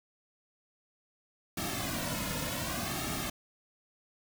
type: noise with flanger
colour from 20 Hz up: pink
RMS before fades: -35 dBFS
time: 1.57-3.3 s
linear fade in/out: 5 ms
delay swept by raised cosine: 2 to 2.59 ms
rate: 0.66 Hz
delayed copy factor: -1
effects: none